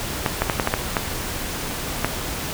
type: clicks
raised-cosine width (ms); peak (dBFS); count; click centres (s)
0.5; -3; 8; 0.262 / 0.42 / 0.498 / 0.598 / 0.674 / 0.739 / 0.968 / 2.046
effects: pink hiss -28 dBFS RMS until 2.53 s